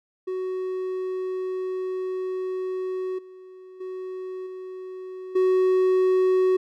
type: tone with level steps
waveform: triangle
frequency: 372.2 Hz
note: F#4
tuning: 10 cents sharp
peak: -24 / -40 / -29 / -32 / -15 dBFS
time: 0.27-6.57 s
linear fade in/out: 10 ms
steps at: 3.18 / 3.8 / 4.46 / 5.35 s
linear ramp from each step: 10 ms
effects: none